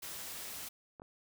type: noise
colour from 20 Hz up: white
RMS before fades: -44 dBFS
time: 0.02-0.69 s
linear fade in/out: 10 ms
type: clicks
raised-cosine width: 1 ms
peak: -35 dBFS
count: 2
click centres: 0.998 / 1.019 s
effects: none